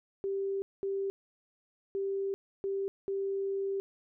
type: tone bursts at uneven times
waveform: sine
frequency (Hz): 392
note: G4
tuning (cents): 0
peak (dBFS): -30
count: 5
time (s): 0.24-0.62 / 0.83-1.1 / 1.95-2.34 / 2.64-2.88 / 3.08-3.8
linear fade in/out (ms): 0
effects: none